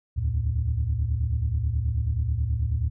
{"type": "tone cluster", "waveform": "sine", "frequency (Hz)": [70.4, 79.7, 112.1], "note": ["C#2", "D#2", "A2"], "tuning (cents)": [27, 42, 33], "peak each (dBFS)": -26, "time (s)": [0.16, 2.9], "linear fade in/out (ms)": 20, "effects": ["tanh soft clip ceiling -15 dBFS"]}